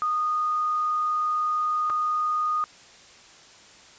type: tone with dropouts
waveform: sine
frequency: 1233 Hz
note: D#6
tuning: 16 cents flat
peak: -22 dBFS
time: 0.02-2.64 s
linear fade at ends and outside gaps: 0 ms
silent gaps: 1.898-1.902 s
effects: white hiss -50 dBFS RMS until 3.98 s + resampled to 16000 Hz